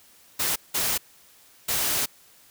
white noise bursts at uneven times, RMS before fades -25 dBFS, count 3, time 0.39-0.56 / 0.74-0.98 / 1.68-2.06 s, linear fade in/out 10 ms, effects white hiss -55 dBFS RMS until 2.5 s

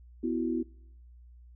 sine chord, B suspended fourth, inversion none, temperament equal with one note detuned, 248.8 / 329.6 / 370 Hz, B3 / E4 / F#4, +13 / 0 / 0 cents, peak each -31 / -31 / -35 dBFS, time 0.23-0.63 s, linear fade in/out 10 ms, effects noise-tail reverb RT60 0.8 s tail -26 dB re dry + added 60 Hz sine -50 dBFS peak until 1.55 s

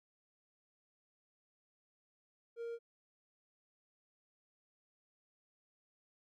triangle tone, 466.2 Hz, A#4, in tune, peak -38 dBFS, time 2.56-2.79 s, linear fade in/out 50 ms, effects none

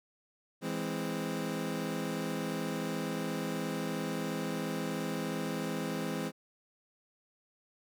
25% pulse chord, E augmented, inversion none, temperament equal, 164.81 / 207.7 / 261.6 Hz, E3 / G#3 / B#3, 0 / 0 / 0 cents, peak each -34 dBFS, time 0.61-6.32 s, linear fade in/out 50 ms, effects none

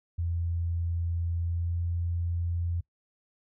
sine tone with pitch glide, 84.9 to 85.79 Hz, F2 to F2, -48 to -30 cents, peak -27 dBFS, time 0.18-2.81 s, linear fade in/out 10 ms, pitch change +18 cents, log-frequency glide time 1.41-1.82 s, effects noise-tail reverb RT60 0.1 s tail -22 dB re dry

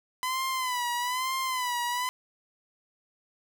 sawtooth tone with vibrato, 1007 Hz, B5, 33 cents sharp, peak -24 dBFS, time 0.23-2.09 s, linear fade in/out 0 ms, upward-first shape sine, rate 1.1 Hz, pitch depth 81 cents each way, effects none

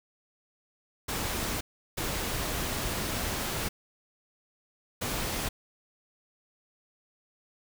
pink noise bursts at uneven times, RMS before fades -32 dBFS, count 3, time 1.08-1.61 / 1.97-3.69 / 5.01-5.49 s, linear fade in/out 10 ms, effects none

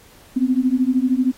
sine beating tone pair, 250 / 263 Hz, B3 / C4, +21 / +9 cents, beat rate 13 Hz, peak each -18 dBFS, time 0.36-1.32 s, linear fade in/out 10 ms, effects pink hiss -49 dBFS RMS until 1.37 s + AAC 48 kbps

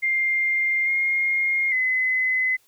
sine tone with pitch steps, 2107 / 2134 / 2030 Hz, C7 / C7 / B6, +12 / +34 / +47 cents, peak -19 dBFS, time 0.02-2.57 s, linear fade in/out 20 ms, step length 850 ms, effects white hiss -61 dBFS RMS until 2.67 s

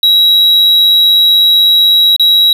triangle tone with dropouts, 3868 Hz, B7, 37 cents flat, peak -3 dBFS, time 0.03-2.53 s, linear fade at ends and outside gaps 2 ms, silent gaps 2.164-2.196 s, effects none

